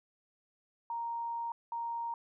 sine tone bursts at uneven times, 932.3 Hz, A#5, in tune, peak -34 dBFS, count 2, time 0.9-1.52 / 1.72-2.14 s, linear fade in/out 2 ms, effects none

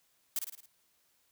blue noise with echo, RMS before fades -32 dBFS, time 0.36-0.39 s, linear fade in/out 2 ms, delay 54 ms, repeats 5, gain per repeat -5 dB, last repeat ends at 0.66 s, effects white hiss -72 dBFS RMS until 1.31 s

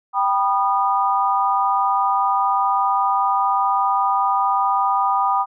sine chord, G augmented, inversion none, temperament just, 784 / 980 / 1225 Hz, G5 / B5 / D#6, 0 / -14 / -27 cents, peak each -20 dBFS, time 0.13-5.46 s, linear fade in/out 50 ms, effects none

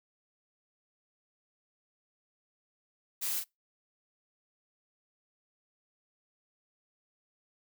blue noise with echo, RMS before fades -34 dBFS, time 3.21-3.41 s, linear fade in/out 20 ms, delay 34 ms, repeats 1, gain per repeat -5 dB, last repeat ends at 3.444 s, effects noise-tail reverb RT60 0.2 s tail -25 dB re dry

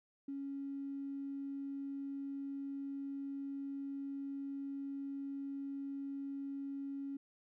triangle tone with tanh clipping, 277.2 Hz, C#4, in tune, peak -39 dBFS, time 0.28-7.17 s, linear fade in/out 5 ms, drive 2 dB, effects none

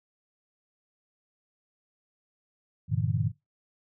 sine chord, E half-diminished seventh, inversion first, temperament equal, 98 / 116.54 / 146.83 / 164.81 Hz, G2 / Bb2 / D3 / E3, 0 / 0 / 0 / 0 cents, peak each -30 / -29 / -30 / -33 dBFS, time 2.88-3.32 s, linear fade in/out 50 ms, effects noise-tail reverb RT60 0.2 s tail -19 dB re dry

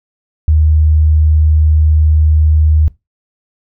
sine tone, 77.3 Hz, D#2, 11 cents flat, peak -6 dBFS, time 0.48-2.88 s, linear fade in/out 0 ms, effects noise-tail reverb RT60 0.2 s tail -20 dB re dry

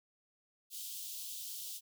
white high-pass noise, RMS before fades -44 dBFS, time 0.7-1.81 s, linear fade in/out 50 ms, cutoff 3000 Hz, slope 48 dB/octave, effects none

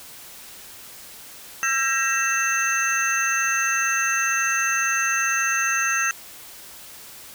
sine tone cluster, 1339 / 1605 / 1890 / 2661 / 6290 Hz, E6 / G6 / A#6 / E7 / G8, +27 / +40 / +23 / +16 / +5 cents, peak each -26 dBFS, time 1.63-6.11 s, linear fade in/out 0 ms, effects white hiss -42 dBFS RMS until 7.34 s

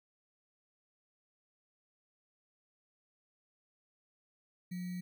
sine tone with sample-and-hold, 179.6 Hz, F3, 49 cents sharp, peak -37 dBFS, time 4.71-5.01 s, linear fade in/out 10 ms, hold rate 2100 Hz, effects none

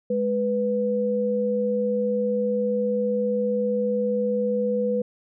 sine tone pair together, 208.9 / 493.9 Hz, G#3 / B4, +10 / 0 cents, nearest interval octave + minor third, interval 1490 cents, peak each -26 / -22 dBFS, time 0.1-5.02 s, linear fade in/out 5 ms, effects none

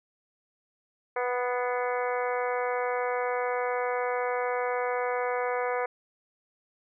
harmonic tone with a mistuned harmonic, 246.9 Hz, B3, in tune, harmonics 2 / 3 / 4 / 5 / 6 / 7 / 8 / 9, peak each -29 / -33 / -35 / -37 / -39 / -40 / -41 / -42 dBFS, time 1.16-5.86 s, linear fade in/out 5 ms, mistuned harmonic 8, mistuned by +56 cents, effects none

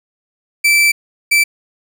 40% pulse tone bursts at uneven times, 2328 Hz, D7, 16 cents flat, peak -8 dBFS, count 2, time 0.64-0.92 / 1.31-1.44 s, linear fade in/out 10 ms, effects none

